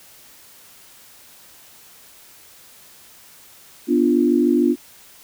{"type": "chord", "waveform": "sine", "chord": "B diminished", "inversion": "none", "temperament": "equal with one note detuned", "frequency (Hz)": [246.9, 293.7, 346.8], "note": ["B3", "D4", "F4"], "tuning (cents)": [0, 0, -12], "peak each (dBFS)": -18, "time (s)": [3.87, 4.76], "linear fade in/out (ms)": 50, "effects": ["white hiss -47 dBFS RMS until 5.23 s"]}